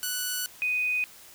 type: tone pair in turn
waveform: 5% pulse / sine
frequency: 1482 / 2492 Hz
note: F#6 / D#7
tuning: +2 / +2 cents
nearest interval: major sixth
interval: 900 cents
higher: second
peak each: -17 / -24 dBFS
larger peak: first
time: 0.03-0.46 / 0.62-1.04 s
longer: first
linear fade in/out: 0 ms
effects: white hiss -50 dBFS RMS until 1.34 s